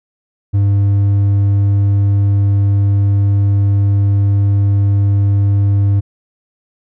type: tone with hard clipping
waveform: sine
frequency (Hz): 100.1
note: G2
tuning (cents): +37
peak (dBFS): -10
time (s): 0.53-6.01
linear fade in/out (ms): 20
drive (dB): 3
effects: none